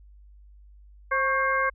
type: harmonic tone with a mistuned harmonic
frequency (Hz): 530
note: C5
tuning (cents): +22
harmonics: 1 / 2 / 3 / 4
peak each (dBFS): -29 / -25 / -26 / -30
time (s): 1.11-1.7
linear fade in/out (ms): 10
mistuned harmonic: 2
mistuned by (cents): +67
effects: added 50 Hz sine -48 dBFS peak until 1.74 s